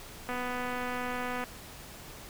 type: click train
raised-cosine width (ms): 0.5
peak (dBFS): -21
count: 286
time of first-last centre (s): 0.29-1.439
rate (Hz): 248
effects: pink hiss -47 dBFS RMS until 2.29 s